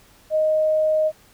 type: tone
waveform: sine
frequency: 622.3 Hz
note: D#5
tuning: in tune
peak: -16 dBFS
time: 0.3-1.12 s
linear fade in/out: 50 ms
effects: pink hiss -53 dBFS RMS until 1.33 s